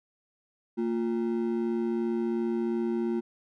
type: ring-modulated tone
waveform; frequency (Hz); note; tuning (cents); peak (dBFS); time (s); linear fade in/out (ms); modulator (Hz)
triangle; 290.1; D4; -21; -21; 0.77-3.21; 20; 61.4
effects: none